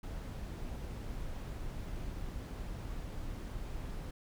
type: noise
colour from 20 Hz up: brown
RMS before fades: -41 dBFS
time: 0.03-4.11 s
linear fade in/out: 5 ms
effects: none